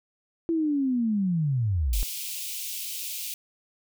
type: linear sweep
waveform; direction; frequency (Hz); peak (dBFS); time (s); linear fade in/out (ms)
sine; down; 337.2 to 36.71; -22; 0.49-2.03; 0
type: high-pass noise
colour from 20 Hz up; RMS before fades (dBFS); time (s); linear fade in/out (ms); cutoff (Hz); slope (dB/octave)
white; -34; 1.93-3.34; 2; 2400; 48
effects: none